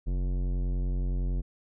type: tone with tanh clipping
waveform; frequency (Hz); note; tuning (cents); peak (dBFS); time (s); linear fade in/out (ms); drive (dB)
sine; 45.35; F#1; -34; -28; 0.06-1.42; 20; 16
effects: none